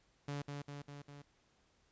sawtooth tone with echo, 143.4 Hz, D3, 41 cents flat, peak -35 dBFS, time 0.28-0.42 s, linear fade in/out 5 ms, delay 200 ms, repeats 4, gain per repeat -3 dB, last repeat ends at 1.22 s, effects pink hiss -73 dBFS RMS until 1.91 s + resampled to 16000 Hz

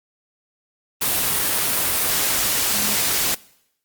sine tone in noise, 207.3 Hz, G#3, 3 cents flat, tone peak -31 dBFS, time 2.73-2.95 s, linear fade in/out 10 ms, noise white, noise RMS -20 dBFS, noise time 1.01-3.35 s, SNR -14 dB, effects noise-tail reverb RT60 0.8 s tail -23 dB re dry + Opus 32 kbps

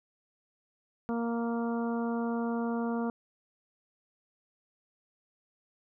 harmonic tone, 233.1 Hz, A#3, in tune, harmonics 1 / 2 / 3 / 4 / 5 / 6, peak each -30 / -36 / -40 / -42 / -44 / -46 dBFS, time 1.09-3.1 s, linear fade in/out 0 ms, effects none

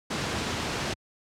pink noise, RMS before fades -29 dBFS, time 0.1-0.94 s, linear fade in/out 10 ms, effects high-pass 80 Hz 12 dB/octave + low-pass 6000 Hz 12 dB/octave

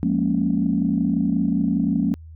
sine chord, Bb minor seventh, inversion second, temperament equal with one note detuned, 176.13 / 207.7 / 233.1 / 277.2 Hz, F3 / Ab3 / Bb3 / Db4, +15 / 0 / 0 / 0 cents, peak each -23 dBFS, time 0.03-2.14 s, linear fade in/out 0 ms, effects tanh soft clip ceiling -8 dBFS + added 80 Hz sine -38 dBFS peak until 2.35 s

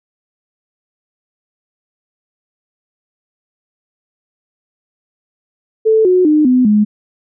sine tone with pitch steps, 440 / 365.7 / 304 / 252.7 / 210.1 Hz, A4 / F#4 / D#4 / B3 / G#3, 0 / -20 / -40 / +40 / +20 cents, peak -7 dBFS, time 5.85-6.85 s, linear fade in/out 20 ms, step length 200 ms, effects none

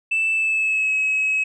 sine tone with pitch glide, 2644 to 2563 Hz, E7 to E7, +5 to -49 cents, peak -16 dBFS, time 0.11-1.44 s, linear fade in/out 10 ms, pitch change -54 cents, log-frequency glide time 0.32-0.94 s, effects tanh soft clip ceiling -15 dBFS

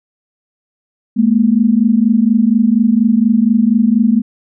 sine tone pair together, 213 / 237.2 Hz, G#3 / A#3, +44 / +30 cents, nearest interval major second, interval 186 cents, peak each -11 dBFS, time 1.16-4.22 s, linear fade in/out 20 ms, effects none

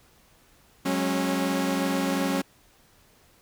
sawtooth chord, F# suspended second, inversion none, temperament equal with one note detuned, 185 / 207.7 / 273.7 Hz, F#3 / G#3 / C#4, 0 / 0 / -22 cents, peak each -25 / -28 / -22 dBFS, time 0.85-2.42 s, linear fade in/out 10 ms, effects pink hiss -59 dBFS RMS until 3.41 s

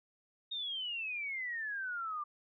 sine exponential sweep, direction down, 3729 to 1174.7 Hz, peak -36 dBFS, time 0.51-2.24 s, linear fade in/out 10 ms, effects none

